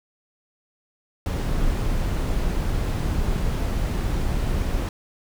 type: noise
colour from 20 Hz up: brown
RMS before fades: -23 dBFS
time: 1.26-4.89 s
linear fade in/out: 2 ms
effects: none